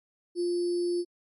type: tone with sample-and-hold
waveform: sine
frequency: 350 Hz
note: F4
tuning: 4 cents sharp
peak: -25 dBFS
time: 0.35-1.05 s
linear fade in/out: 50 ms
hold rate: 4900 Hz
effects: MP3 48 kbps